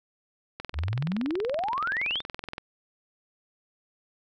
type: click train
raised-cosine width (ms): 0.3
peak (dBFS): -19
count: 43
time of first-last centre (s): 0.6-2.581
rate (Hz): 21.2
type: exponential sweep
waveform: sine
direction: up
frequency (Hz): 65.41 to 3700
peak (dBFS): -26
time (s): 0.73-2.22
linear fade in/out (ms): 50
effects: none